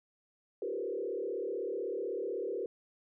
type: tone with frequency modulation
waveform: sine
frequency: 430 Hz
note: A4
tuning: 40 cents flat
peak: -33 dBFS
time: 0.62-2.66 s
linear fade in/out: 2 ms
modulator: 36 Hz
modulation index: 2.1
effects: none